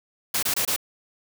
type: noise bursts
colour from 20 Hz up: white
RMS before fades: -24 dBFS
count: 4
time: 0.34-0.763 s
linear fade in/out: 5 ms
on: 87 ms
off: 25 ms
effects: none